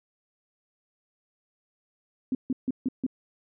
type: tone bursts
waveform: sine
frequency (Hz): 258.4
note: C4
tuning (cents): -21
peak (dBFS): -23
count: 5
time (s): 2.32-3.065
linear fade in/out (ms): 2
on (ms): 29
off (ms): 150
effects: none